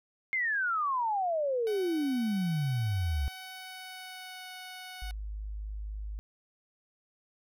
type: exponential sweep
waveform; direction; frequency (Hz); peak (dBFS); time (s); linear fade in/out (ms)
sine; down; 2152 to 66.5; -27; 0.33-3.28; 0
type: tone with pitch glide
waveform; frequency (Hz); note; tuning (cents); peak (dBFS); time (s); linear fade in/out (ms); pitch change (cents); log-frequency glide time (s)
10% pulse; 753 to 739.6; F#5 to F#5; +30 to -1; -34; 1.67-5.11; 0; -31; 3.24-4.51
type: tone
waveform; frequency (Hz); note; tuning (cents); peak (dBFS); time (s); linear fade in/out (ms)
sine; 51.91; G#1; 0; -35; 5.02-6.19; 0
effects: none